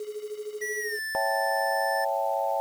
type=tone with tremolo; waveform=sine; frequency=421.9 Hz; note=G#4; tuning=27 cents sharp; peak=-30 dBFS; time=0-0.99 s; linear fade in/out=2 ms; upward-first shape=sine; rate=13 Hz; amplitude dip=75%
type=tone with pitch glide; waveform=square; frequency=1942 to 1760.4 Hz; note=B6 to A6; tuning=-30 to 0 cents; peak=-31 dBFS; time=0.61-2.05 s; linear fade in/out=10 ms; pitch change=-170 cents; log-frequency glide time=0.78-0.99 s
type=chord; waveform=sine; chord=A dominant seventh; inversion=first; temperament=equal; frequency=554.4 / 659.3 / 784 / 880 Hz; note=C#5 / E5 / G5 / A5; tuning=0 / 0 / 0 / 0 cents; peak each=-30 dBFS; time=1.15-2.6 s; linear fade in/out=0 ms
effects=8-bit